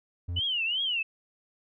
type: tone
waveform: triangle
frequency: 87.31 Hz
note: F2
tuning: in tune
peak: -28 dBFS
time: 0.28-0.4 s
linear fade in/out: 10 ms
type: tone with vibrato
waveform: sine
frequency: 2937 Hz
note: F#7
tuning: 13 cents flat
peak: -26 dBFS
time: 0.36-1.03 s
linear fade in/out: 10 ms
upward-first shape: triangle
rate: 2.7 Hz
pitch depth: 220 cents each way
effects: none